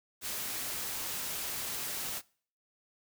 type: noise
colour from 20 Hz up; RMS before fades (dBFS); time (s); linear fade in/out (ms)
white; -37; 0.21-2.22; 50
effects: noise-tail reverb RT60 0.5 s tail -24 dB re dry